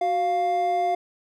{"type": "tone pair together", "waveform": "triangle", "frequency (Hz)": [370.8, 700], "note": ["F#4", "F5"], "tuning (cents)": [4, 4], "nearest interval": "major seventh", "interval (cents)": 1100, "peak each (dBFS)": [-27, -19], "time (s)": [0.01, 0.95], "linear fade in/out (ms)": 5, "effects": []}